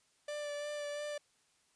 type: tone with vibrato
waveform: 45% pulse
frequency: 587.3 Hz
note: D5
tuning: in tune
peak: -38 dBFS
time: 0.28-1.18 s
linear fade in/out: 5 ms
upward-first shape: sine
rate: 2.9 Hz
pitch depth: 17 cents each way
effects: white hiss -72 dBFS RMS until 1.75 s + resampled to 22050 Hz